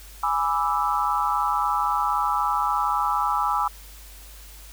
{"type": "chord", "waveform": "sine", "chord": "E dominant seventh", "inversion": "first", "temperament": "equal", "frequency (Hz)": [830.6, 987.8, 1174.7, 1318.5], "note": ["G#5", "B5", "D6", "E6"], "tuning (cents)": [0, 0, 0, 0], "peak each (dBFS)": -26, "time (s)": [0.23, 3.68], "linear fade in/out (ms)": 5, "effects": ["added 50 Hz sine -43 dBFS peak until 4.72 s", "white hiss -47 dBFS RMS until 4.72 s"]}